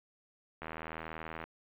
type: click train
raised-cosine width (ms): 0.5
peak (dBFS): -26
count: 67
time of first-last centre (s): 0.62-1.44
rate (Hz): 80.5
effects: resampled to 8000 Hz